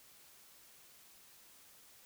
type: silence
effects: white hiss -61 dBFS RMS until 2.05 s